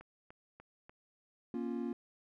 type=click train; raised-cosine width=0.5 ms; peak=-38 dBFS; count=4; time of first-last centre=0.01-0.895 s; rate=3.39 Hz
type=chord; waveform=triangle; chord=Bb minor; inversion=none; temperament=equal with one note detuned; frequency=237 / 277.2 / 349.2 Hz; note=Bb3 / Db4 / F4; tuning=+29 / 0 / 0 cents; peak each=-36 / -39 / -39 dBFS; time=1.54-1.93 s; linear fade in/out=2 ms
effects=none